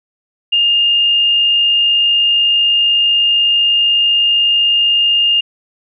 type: tone with frequency modulation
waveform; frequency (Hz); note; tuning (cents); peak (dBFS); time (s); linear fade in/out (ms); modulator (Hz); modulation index
sine; 2822; F7; +17; -9; 0.52-5.41; 10; 55.9; 0.31
effects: none